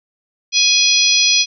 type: harmonic tone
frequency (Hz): 833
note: G#5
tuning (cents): +5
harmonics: 3 / 4 / 5 / 6 / 7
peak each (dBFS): -17 / -17 / -17 / -17 / -17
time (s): 0.52-1.46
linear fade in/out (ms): 50
effects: none